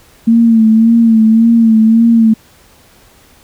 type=tone with vibrato; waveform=sine; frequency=225.8 Hz; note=A3; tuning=45 cents sharp; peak=-4 dBFS; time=0.27-2.34 s; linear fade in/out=10 ms; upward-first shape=sine; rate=1.8 Hz; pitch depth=48 cents each way; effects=pink hiss -45 dBFS RMS until 3.43 s